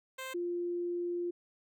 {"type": "tone pair in turn", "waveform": ["10% pulse", "sine"], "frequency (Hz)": [523.3, 349.3], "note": ["C5", "F4"], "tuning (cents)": [0, 0], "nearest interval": "perfect fifth", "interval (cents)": 700, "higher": "first", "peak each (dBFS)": [-31, -32], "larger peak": "first", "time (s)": [[0.18, 0.34], [0.34, 1.31]], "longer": "second", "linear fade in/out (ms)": 10, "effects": []}